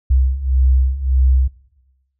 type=beating tone pair; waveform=sine; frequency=64.1 / 65.8 Hz; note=C2 / C2; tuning=-35 / +10 cents; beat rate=1.7 Hz; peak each=-16 / -13 dBFS; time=0.1-1.48 s; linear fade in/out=10 ms; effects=noise-tail reverb RT60 1.0 s tail -20 dB re dry + tanh soft clip ceiling -4 dBFS